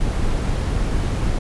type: noise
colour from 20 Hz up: brown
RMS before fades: -20 dBFS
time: 0-1.39 s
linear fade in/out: 10 ms
effects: resampled to 24000 Hz